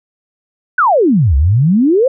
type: exponential two-way sweep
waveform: sine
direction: down then up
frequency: 1568 to 64.4 to 552 Hz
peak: -7 dBFS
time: 0.78-2.08 s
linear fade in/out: 5 ms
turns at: 1.36 s
effects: none